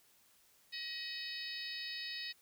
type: harmonic tone with a mistuned harmonic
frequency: 633 Hz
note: D#5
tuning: 30 cents sharp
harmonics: 3 / 4 / 5 / 6 / 7 / 8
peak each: -47 / -49 / -53 / -46 / -46 / -48 dBFS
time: 0.72-2.33 s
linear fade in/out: 20 ms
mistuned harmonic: 5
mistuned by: -81 cents
effects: white hiss -68 dBFS RMS until 2.41 s